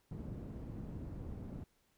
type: low-pass noise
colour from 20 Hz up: white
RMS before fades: -45 dBFS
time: 0.11-1.64 s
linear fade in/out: 5 ms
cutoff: 190 Hz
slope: 12 dB/octave
effects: pink hiss -75 dBFS RMS until 1.97 s